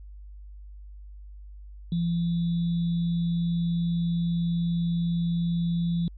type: tone with sample-and-hold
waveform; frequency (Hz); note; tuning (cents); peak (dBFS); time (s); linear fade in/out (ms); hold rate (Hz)
sine; 170.5; F3; -41; -23; 1.92-6.08; 2; 3675
effects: added 50 Hz sine -41 dBFS peak until 6.17 s + resampled to 11025 Hz